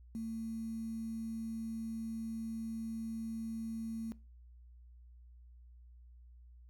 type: tone with quantisation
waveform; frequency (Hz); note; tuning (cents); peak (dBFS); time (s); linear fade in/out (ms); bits
sine; 225; A3; +39; -37; 0.15-4.12; 0; 10
effects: noise-tail reverb RT60 0.3 s tail -20 dB re dry + added 60 Hz sine -54 dBFS peak until 6.69 s